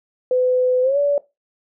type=tone with pitch glide; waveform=sine; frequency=505 to 573.4 Hz; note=B4 to D5; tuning=+39 to -42 cents; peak=-14 dBFS; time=0.31-1.18 s; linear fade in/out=2 ms; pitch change=+219 cents; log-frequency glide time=0.82-0.98 s; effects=noise-tail reverb RT60 0.2 s tail -17 dB re dry